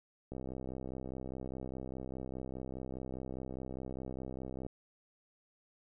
click train, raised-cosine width 2 ms, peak -29 dBFS, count 283, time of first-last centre 0.32-4.665 s, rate 64.9 Hz, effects none

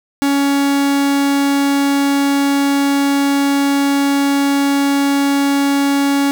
45% pulse tone, 280 Hz, C#4, 18 cents sharp, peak -12 dBFS, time 0.22-6.31 s, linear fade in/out 0 ms, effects none

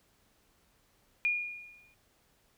sine tone with exponential decay, 2431 Hz, D#7, 41 cents flat, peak -24 dBFS, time 1.25-1.94 s, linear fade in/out 0 ms, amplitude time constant 150 ms, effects pink hiss -69 dBFS RMS until 2.57 s

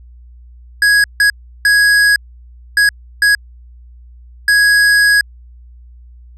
square tone bursts at uneven times, 1661.2 Hz, G#6, in tune, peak -8 dBFS, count 6, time 0.82-1.04 / 1.2-1.3 / 1.65-2.16 / 2.77-2.89 / 3.22-3.35 / 4.48-5.21 s, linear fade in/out 2 ms, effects added 60 Hz sine -36 dBFS peak until 6.37 s + low-pass 10000 Hz 12 dB/octave

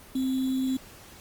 sine tone with sample-and-hold, 261.6 Hz, C4, in tune, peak -24 dBFS, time 0.15-0.77 s, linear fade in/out 5 ms, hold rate 3675 Hz, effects pink hiss -49 dBFS RMS until 1.2 s + Opus 24 kbps

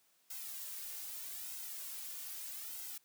blue noise with flanger, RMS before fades -45 dBFS, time 0.3-2.98 s, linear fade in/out 5 ms, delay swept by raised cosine 1.7 to 3.1 ms, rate 0.8 Hz, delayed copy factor -0.95, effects white hiss -72 dBFS RMS until 3.04 s + high-pass 150 Hz 12 dB/octave

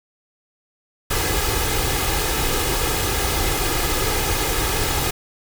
pink noise with comb filter, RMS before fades -21 dBFS, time 1.1-5.11 s, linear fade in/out 10 ms, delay 2.4 ms, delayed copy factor +0.6, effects none

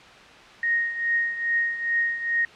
sine tone with tremolo, 1864.7 Hz, A#6, in tune, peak -18 dBFS, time 0.63-2.45 s, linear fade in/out 2 ms, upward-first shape triangle, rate 2.4 Hz, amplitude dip 75%, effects white hiss -46 dBFS RMS until 2.55 s + low-pass 3000 Hz 12 dB/octave

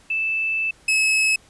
sine / 40% pulse tone pair in turn, 2637 / 2581 Hz, E7 / E7, 0 / -37 cents, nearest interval unison, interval 37 cents, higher first, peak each -20 / -15 dBFS, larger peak second, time 0.1-0.71 / 0.88-1.36 s, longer first, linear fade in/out 5 ms, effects pink hiss -53 dBFS RMS until 1.49 s + resampled to 24000 Hz

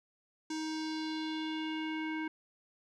square tone with low-pass filter sweep, 314.2 Hz, D#4, 17 cents sharp, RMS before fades -37 dBFS, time 0.5-2.28 s, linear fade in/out 5 ms, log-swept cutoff 6300 to 2000 Hz, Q 2.8, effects none

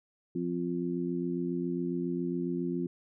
harmonic tone, 87.31 Hz, F2, in tune, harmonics 2 / 3 / 4, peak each -34 / -34 / -34 dBFS, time 0.35-2.87 s, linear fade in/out 5 ms, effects none

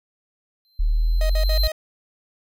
square tone with exponential growth, 4109 Hz, C8, 32 cents flat, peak -22 dBFS, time 0.65-1.67 s, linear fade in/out 0 ms, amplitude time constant 220 ms
sine exponential sweep, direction up, 36.71 to 50.6 Hz, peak -16 dBFS, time 0.79-1.68 s, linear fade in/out 10 ms
45% pulse tone bursts, 627 Hz, D#5, 13 cents sharp, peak -26 dBFS, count 4, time 1.21-1.719 s, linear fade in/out 2 ms, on 86 ms, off 55 ms
effects none

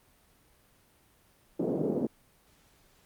white band-pass noise, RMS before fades -30 dBFS, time 1.59-2.07 s, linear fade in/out 5 ms, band 170 to 450 Hz, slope 24 dB/octave, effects pink hiss -64 dBFS RMS until 3.05 s + Opus 32 kbps

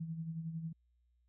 sine tone with tremolo, 162.8 Hz, E3, 21 cents flat, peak -36 dBFS, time 0-0.73 s, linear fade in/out 10 ms, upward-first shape sine, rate 11 Hz, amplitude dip 55%, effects added 60 Hz sine -70 dBFS peak until 1.28 s

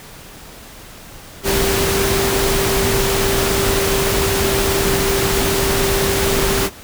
sine tone in noise, 392 Hz, G4, in tune, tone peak -19 dBFS, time 1.43-6.7 s, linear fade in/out 50 ms, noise pink, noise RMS -18 dBFS, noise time 1.43-6.7 s, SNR -4 dB, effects pink hiss -38 dBFS RMS until 6.83 s

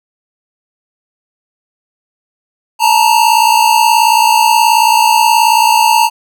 square tone pair together, 880 / 938.6 Hz, A5 / A#5, 0 / +12 cents, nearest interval minor second, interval 112 cents, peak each -10 dBFS, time 2.79-6.1 s, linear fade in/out 50 ms, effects none

